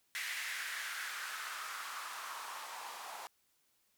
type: noise with band-pass filter sweep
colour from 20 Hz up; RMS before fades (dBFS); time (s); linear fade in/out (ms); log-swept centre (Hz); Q
blue; -43; 0.15-3.27; 0; 2000 to 810; 3.2
effects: white hiss -75 dBFS RMS until 3.97 s